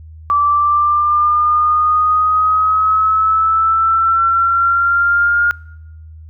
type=exponential sweep; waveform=sine; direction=up; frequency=1159 to 1419 Hz; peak=-10 dBFS; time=0.3-5.51 s; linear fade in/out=0 ms; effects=noise-tail reverb RT60 0.9 s tail -25 dB re dry + added 79 Hz sine -33 dBFS peak until 6.29 s